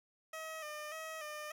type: tone with vibrato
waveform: 15% pulse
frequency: 620 Hz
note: D#5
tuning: 6 cents flat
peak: -36 dBFS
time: 0.33-1.52 s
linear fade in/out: 5 ms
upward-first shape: square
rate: 1.7 Hz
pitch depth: 48 cents each way
effects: none